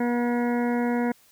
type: harmonic tone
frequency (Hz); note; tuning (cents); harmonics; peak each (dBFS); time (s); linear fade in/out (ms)
240.6; B3; -45; 1 / 2 / 3 / 4 / 6 / 7 / 8 / 9; -23 / -29 / -33 / -35 / -39 / -40 / -41 / -42; 0-1.12; 5
effects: white hiss -58 dBFS RMS until 1.31 s